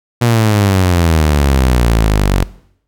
sawtooth exponential sweep, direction down, 121.5 to 45.25 Hz, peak -5 dBFS, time 0.21-2.44 s, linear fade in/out 10 ms, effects noise-tail reverb RT60 0.7 s tail -20 dB re dry

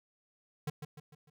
square tone with echo, 149.5 Hz, D3, 31 cents sharp, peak -33 dBFS, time 0.67-0.7 s, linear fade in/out 5 ms, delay 150 ms, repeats 4, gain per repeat -7 dB, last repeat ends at 1.3 s, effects none

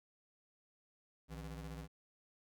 35% pulse ring-modulated tone, 110 Hz, A2, in tune, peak -40 dBFS, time 1.28-1.88 s, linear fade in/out 50 ms, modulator 47.5 Hz, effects none

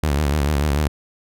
sawtooth tone with vibrato, 73.1 Hz, D2, 7 cents flat, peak -13 dBFS, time 0.03-0.88 s, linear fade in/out 5 ms, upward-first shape sine, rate 6.8 Hz, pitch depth 110 cents each way, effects none

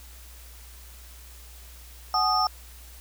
sine tone cluster, 749 / 843 / 1238 / 5390 Hz, F#5 / G#5 / D#6 / E8, +21 / +26 / -9 / +38 cents, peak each -26 / -28 / -24 / -27 dBFS, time 2.14-2.47 s, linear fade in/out 2 ms, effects added 60 Hz sine -45 dBFS peak until 3 s + white hiss -50 dBFS RMS until 3 s

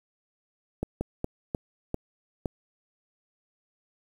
slowing click train, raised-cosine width 2 ms, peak -15 dBFS, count 6, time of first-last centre 0.83-2.458 s, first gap 180 ms, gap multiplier 1.3, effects 8-bit

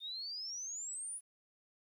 sine exponential sweep, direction up, 3599 to 10040 Hz, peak -40 dBFS, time 0-1.21 s, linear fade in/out 50 ms, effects 12-bit

